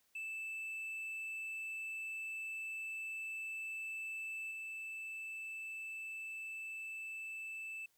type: tone with level steps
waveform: triangle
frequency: 2637 Hz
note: E7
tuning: in tune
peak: -39 / -41 dBFS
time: 0.15-7.86 s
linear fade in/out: 5 ms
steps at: 4.51 s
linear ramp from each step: 2 ms
effects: white hiss -75 dBFS RMS until 7.97 s